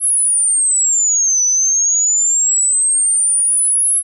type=exponential two-way sweep; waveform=sine; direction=down then up; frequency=10990 to 5950 to 10990 Hz; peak=-11 dBFS; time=0-4.03 s; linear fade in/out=50 ms; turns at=1.43 s; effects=none